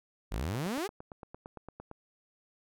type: exponential sweep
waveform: sawtooth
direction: up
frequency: 43.65 to 440 Hz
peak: -28 dBFS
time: 0.31-0.88 s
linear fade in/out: 20 ms
type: click train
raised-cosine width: 1 ms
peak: -30 dBFS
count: 13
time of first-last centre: 0.55-1.914 s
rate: 8.8 Hz
effects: none